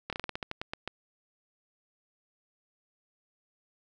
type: slowing click train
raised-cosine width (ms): 0.3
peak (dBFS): -18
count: 12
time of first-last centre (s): 0.1-0.876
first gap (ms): 27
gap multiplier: 1.18
effects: none